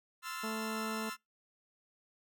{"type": "chord", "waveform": "sawtooth", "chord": "F major seventh", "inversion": "second", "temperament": "equal with one note detuned", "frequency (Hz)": [1038.1, 1318.5, 1396.9, 1760], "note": ["C6", "E6", "F6", "A6"], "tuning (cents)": [-14, 0, 0, 0], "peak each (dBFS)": [-42, -39, -42, -44], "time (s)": [0.22, 1.17], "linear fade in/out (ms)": 50}
{"type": "harmonic tone", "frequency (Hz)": 220.1, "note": "A3", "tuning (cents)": 1, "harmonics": [1, 2, 3, 4, 5, 6], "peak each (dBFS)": [-39, -43, -47, -48, -51, -53], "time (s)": [0.43, 1.1], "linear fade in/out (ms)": 10}
{"effects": ["noise-tail reverb RT60 0.2 s tail -26 dB re dry"]}